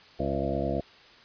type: harmonic tone with a mistuned harmonic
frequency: 69.3 Hz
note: C#2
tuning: in tune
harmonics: 1 / 2 / 3 / 4 / 5 / 7 / 8 / 9 / 10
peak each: -35 / -35 / -35 / -35 / -35 / -35 / -35 / -35 / -35 dBFS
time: 0.19-0.81 s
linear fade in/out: 10 ms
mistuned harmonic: 10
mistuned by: -35 cents
effects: white hiss -53 dBFS RMS until 1.24 s + resampled to 11025 Hz